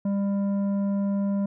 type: tone with tanh clipping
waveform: triangle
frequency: 199.3 Hz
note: G3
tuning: 29 cents sharp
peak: -24 dBFS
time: 0.05-1.46 s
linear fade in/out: 5 ms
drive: 13 dB
effects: none